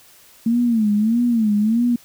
sine tone with vibrato, 223.8 Hz, A3, 30 cents sharp, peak -14 dBFS, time 0.46-1.96 s, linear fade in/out 5 ms, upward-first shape sine, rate 1.6 Hz, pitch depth 140 cents each way, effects white hiss -49 dBFS RMS until 2.04 s

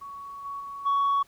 sine tone with level steps, 1119 Hz, C#6, 16 cents sharp, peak -37 / -32 / -35 / -19 dBFS, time 0.01-1.23 s, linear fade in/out 10 ms, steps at 0.44 / 0.59 / 0.85 s, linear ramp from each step 20 ms, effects tanh soft clip ceiling -19 dBFS + pink hiss -60 dBFS RMS until 1.27 s

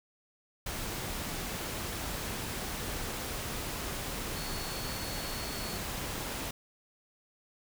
sine tone in noise, 4400 Hz, C#8, 14 cents flat, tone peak -44 dBFS, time 4.36-5.78 s, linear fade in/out 5 ms, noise pink, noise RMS -37 dBFS, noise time 0.66-6.51 s, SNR -10 dB, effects none

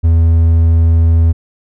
triangle tone, 82.41 Hz, E2, in tune, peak -4 dBFS, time 0.03-1.33 s, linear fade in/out 20 ms, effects none

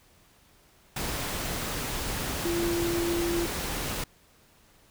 sine tone in noise, 341.7 Hz, F4, 38 cents flat, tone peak -26 dBFS, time 2.45-3.46 s, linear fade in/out 5 ms, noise pink, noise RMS -32 dBFS, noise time 0.96-4.04 s, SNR +3 dB, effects pink hiss -60 dBFS RMS until 4.9 s

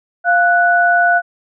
sine tone pair together, 698.5 / 1480 Hz, F5 / F#6, 0 / 0 cents, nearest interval octave + minor second, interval 1300 cents, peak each -12 dBFS, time 0.24-1.22 s, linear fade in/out 50 ms, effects none

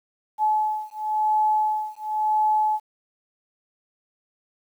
sine beating tone pair, 857 / 857.95 Hz, A5 / A5, -46 / -44 cents, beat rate 0.95 Hz, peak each -23 dBFS, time 0.38-2.8 s, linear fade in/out 50 ms, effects 9-bit

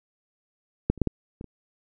clicks, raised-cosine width 3 ms, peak -7 / -28 / -8 / -10 / -23 / -29 dBFS, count 6, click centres 0.9 / 0.977 / 1.017 / 1.073 / 1.411 / 1.443 s, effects none

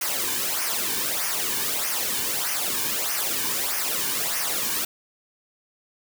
white noise with flanger, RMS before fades -26 dBFS, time 0.01-4.85 s, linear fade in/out 5 ms, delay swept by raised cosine 0.25 to 1.55 ms, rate 1.6 Hz, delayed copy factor -0.7, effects none

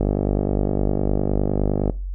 click train, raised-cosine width 2 ms, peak -7 dBFS, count 95, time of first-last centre 0.01-1.898 s, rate 49.8 Hz, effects noise-tail reverb RT60 0.3 s tail -20 dB re dry + added 46 Hz sine -25 dBFS peak until 2.14 s

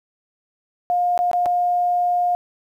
sine tone with dropouts, 710 Hz, F5, 28 cents sharp, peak -16 dBFS, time 0.9-2.35 s, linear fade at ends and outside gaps 0 ms, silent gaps 1.177-1.19 / 1.314-1.332 / 1.458-1.462 s, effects 9-bit

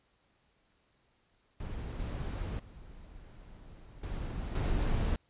brown noise with level steps, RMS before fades -39 / -36 / -51 / -37 / -30 dBFS, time 1.6-5.16 s, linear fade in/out 2 ms, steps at 1.99 / 2.59 / 4.03 / 4.55 s, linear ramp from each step 5 ms, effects pink hiss -72 dBFS RMS until 5.29 s + resampled to 8000 Hz

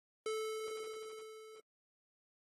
square tone with level ramp, 436.9 Hz, A4, 12 cents flat, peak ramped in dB -36 to -54 dBFS, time 0.26-1.6 s, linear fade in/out 2 ms, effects AAC 32 kbps

